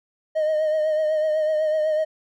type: tone with vibrato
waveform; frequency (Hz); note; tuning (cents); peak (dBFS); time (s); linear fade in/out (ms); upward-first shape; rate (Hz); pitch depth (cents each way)
triangle; 620; D#5; -6; -16; 0.35-2.05; 20; triangle; 8; 43
effects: tanh soft clip ceiling -13 dBFS